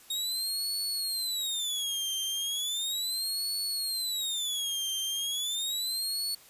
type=tone with vibrato; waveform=sawtooth; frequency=3729 Hz; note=A#7; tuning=in tune; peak=-27 dBFS; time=0.1-6.35 s; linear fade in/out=5 ms; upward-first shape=sine; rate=0.36 Hz; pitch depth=290 cents each way; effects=white hiss -55 dBFS RMS until 6.49 s + resampled to 32000 Hz